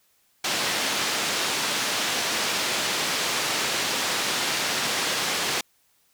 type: band-pass noise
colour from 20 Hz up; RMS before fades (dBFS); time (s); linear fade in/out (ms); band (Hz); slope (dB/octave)
white; -26; 0.44-5.61; 5; 170 to 5100; 12
effects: white hiss -65 dBFS RMS until 6.13 s